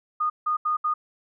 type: tone bursts at uneven times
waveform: sine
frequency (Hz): 1229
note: D#6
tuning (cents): -22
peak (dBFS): -21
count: 4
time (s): 0.2-0.3 / 0.46-0.57 / 0.65-0.77 / 0.84-0.94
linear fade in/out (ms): 10
effects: none